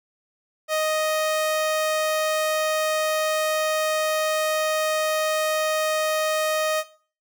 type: tone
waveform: sawtooth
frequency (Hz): 623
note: D#5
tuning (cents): +2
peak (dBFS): -17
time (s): 0.68-6.84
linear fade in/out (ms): 50
effects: noise-tail reverb RT60 0.4 s tail -17 dB re dry